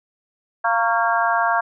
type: harmonic tone with a mistuned harmonic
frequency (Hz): 230.9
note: A#3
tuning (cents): -16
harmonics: 3 / 4 / 5 / 6 / 7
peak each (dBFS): -21 / -22 / -23 / -24 / -24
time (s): 0.64-1.61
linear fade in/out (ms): 10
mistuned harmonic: 5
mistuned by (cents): -54
effects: none